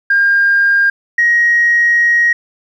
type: tone pair in turn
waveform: sine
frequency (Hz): 1607 / 1887.3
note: G6 / A#6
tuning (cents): +43 / +21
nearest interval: minor third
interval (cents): 278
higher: second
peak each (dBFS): -7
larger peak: neither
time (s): 0.1-0.9 / 1.18-2.33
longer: second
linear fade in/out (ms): 5
effects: tanh soft clip ceiling -3 dBFS + 8-bit